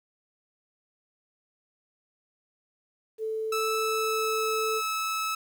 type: tone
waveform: sine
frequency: 440 Hz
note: A4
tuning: in tune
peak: -28 dBFS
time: 3.18-4.82 s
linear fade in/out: 50 ms
type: tone with pitch glide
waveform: sawtooth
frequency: 1312 to 1301.4 Hz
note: E6 to E6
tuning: -9 to -23 cents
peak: -24 dBFS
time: 3.52-5.35 s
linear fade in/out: 5 ms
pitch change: -14 cents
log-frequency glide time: 3.75-4.39 s
effects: 10-bit